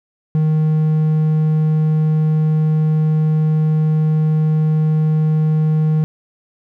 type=tone; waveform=triangle; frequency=155.56 Hz; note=D#3; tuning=in tune; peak=-10 dBFS; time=0.35-6.04 s; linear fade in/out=0 ms; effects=none